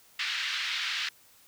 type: band-pass noise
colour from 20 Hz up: white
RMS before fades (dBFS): -32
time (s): 0.19-1.09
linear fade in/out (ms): 5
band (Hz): 1500 to 4000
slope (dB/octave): 24
effects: white hiss -59 dBFS RMS until 1.47 s